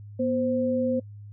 sine tone pair together, 243.1 / 520 Hz, B3 / C5, -27 / -11 cents, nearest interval octave + minor second, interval 1316 cents, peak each -25 dBFS, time 0.19-1 s, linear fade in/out 10 ms, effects noise-tail reverb RT60 0.1 s tail -23 dB re dry + added 103 Hz sine -40 dBFS peak until 1.32 s

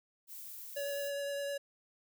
violet noise, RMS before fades -47 dBFS, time 0.27-1.12 s, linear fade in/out 50 ms
square tone with vibrato, 565 Hz, C#5, 33 cents sharp, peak -36 dBFS, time 0.76-1.58 s, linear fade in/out 10 ms, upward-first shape sine, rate 9.7 Hz, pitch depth 11 cents each way
effects none

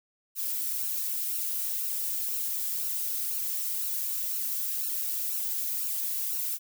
violet noise with flanger, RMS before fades -31 dBFS, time 0.35-6.59 s, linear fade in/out 50 ms, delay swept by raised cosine 0.71 to 2.71 ms, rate 2 Hz, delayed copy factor +0.7, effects none

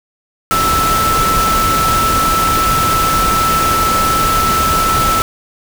sine tone in noise, 1318.5 Hz, E6, in tune, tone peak -12 dBFS, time 0.51-5.22 s, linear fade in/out 0 ms, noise pink, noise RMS -17 dBFS, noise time 0.51-5.22 s, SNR +2 dB, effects none

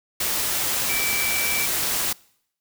sine tone in noise, 2320 Hz, D7, 22 cents flat, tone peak -25 dBFS, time 0.89-1.66 s, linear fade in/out 5 ms, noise white, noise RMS -24 dBFS, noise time 0.2-2.13 s, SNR -4 dB, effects noise-tail reverb RT60 0.7 s tail -24 dB re dry

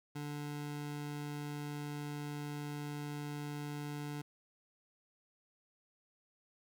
25% pulse tone, 146.7 Hz, D3, 2 cents flat, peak -36 dBFS, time 0.15-4.22 s, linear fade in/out 10 ms, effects none

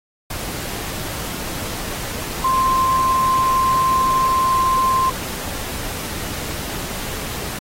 sine tone in noise, 1046.5 Hz, C6, in tune, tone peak -14 dBFS, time 2.44-5.1 s, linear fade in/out 5 ms, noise pink, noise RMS -28 dBFS, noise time 0.3-7.59 s, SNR +11 dB, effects AAC 48 kbps

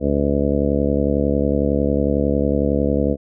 harmonic tone, 71 Hz, C#2, 42 cents sharp, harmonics 1 / 2 / 3 / 4 / 5 / 6 / 7 / 8 / 9, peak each -23 / -26 / -22 / -22 / -30 / -26 / -22 / -29 / -29 dBFS, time 0-3.17 s, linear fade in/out 50 ms, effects none

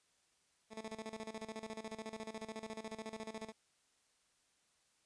15% pulse tone with tremolo, 220 Hz, A3, in tune, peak -36 dBFS, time 0.7-3.53 s, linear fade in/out 50 ms, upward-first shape square, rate 14 Hz, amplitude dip 80%, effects white hiss -75 dBFS RMS until 5.05 s + resampled to 22050 Hz

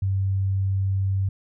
sine tone, 96.7 Hz, G2, 23 cents flat, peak -20 dBFS, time 0.02-1.29 s, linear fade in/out 5 ms, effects none

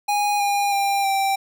square tone with pitch steps, 823 / 809.3 / 795.9 / 782.7 Hz, G#5 / G#5 / G5 / G5, -16 / -45 / +26 / -3 cents, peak -19 dBFS, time 0.08-1.36 s, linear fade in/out 10 ms, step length 320 ms, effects none

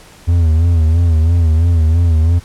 triangle tone with vibrato, 82.41 Hz, E2, in tune, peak -6 dBFS, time 0.27-2.4 s, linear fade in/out 20 ms, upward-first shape sine, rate 3 Hz, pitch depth 84 cents each way, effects pink hiss -41 dBFS RMS until 2.44 s + low-pass 11000 Hz 12 dB/octave

